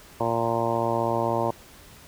harmonic tone, 115.9 Hz, A#2, 10 cents flat, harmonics 1 / 2 / 3 / 4 / 5 / 6 / 7 / 8 / 9, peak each -32 / -33 / -30 / -32 / -28 / -31 / -33 / -29 / -34 dBFS, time 0.2-1.51 s, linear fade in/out 5 ms, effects pink hiss -49 dBFS RMS until 2.07 s

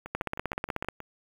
two click trains, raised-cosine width 0.5 ms, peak -24 / -14 dBFS, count 7 / 13, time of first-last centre 0.06-1.003 / 0.15-0.886 s, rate 6.36 / 16.3 Hz, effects 7-bit

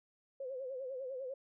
sine tone with vibrato, 523.3 Hz, C5, in tune, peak -39 dBFS, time 0.4-1.34 s, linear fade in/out 5 ms, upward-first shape sine, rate 10 Hz, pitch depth 88 cents each way, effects none

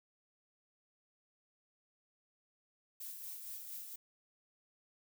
violet noise with tremolo, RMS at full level -45 dBFS, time 3-3.96 s, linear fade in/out 5 ms, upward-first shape sine, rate 4.3 Hz, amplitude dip 40%, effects none

